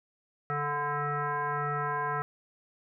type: tone with frequency modulation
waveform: sine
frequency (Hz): 146.83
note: D3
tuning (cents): 0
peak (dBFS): -28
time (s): 0.5-2.22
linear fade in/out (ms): 0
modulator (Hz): 292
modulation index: 5.1
effects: none